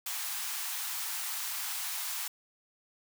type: high-pass noise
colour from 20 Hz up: white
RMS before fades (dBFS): -36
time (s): 0.06-2.28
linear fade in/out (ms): 5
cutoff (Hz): 760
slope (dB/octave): 48
effects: none